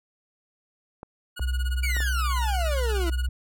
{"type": "clicks", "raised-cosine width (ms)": 1, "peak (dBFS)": -24, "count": 4, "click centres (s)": [1.031, 1.395, 1.967, 2.004]}
{"type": "tone with tremolo", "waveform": "25% pulse", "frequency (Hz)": 1450, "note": "F#6", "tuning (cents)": -35, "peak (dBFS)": -29, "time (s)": [1.36, 3.27], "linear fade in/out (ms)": 20, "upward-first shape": "sine", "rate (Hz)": 17, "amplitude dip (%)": 95}
{"type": "tone with pitch glide", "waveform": "sine", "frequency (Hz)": [63.2, 62.55], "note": ["B1", "B1"], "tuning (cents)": [41, 23], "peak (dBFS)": -23, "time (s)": [1.4, 3.29], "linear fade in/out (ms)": 5, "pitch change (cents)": -18, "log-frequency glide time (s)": [1.54, 2.71]}
{"type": "exponential sweep", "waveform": "40% pulse", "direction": "down", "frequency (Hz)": [2348, 322], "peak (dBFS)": -27, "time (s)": [1.83, 3.1], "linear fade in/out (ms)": 5}
{"effects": []}